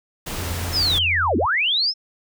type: noise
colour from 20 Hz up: pink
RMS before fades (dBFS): -29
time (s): 0.26-0.99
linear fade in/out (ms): 10
type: tone with vibrato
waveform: sine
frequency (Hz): 86.5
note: F2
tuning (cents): -16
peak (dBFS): -26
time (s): 0.38-1.46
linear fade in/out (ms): 10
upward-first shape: sine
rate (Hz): 13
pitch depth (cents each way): 9
type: linear two-way sweep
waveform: sine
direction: down then up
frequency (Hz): 5400 to 196 to 5400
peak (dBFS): -17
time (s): 0.72-1.94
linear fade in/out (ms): 50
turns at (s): 1.37
effects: none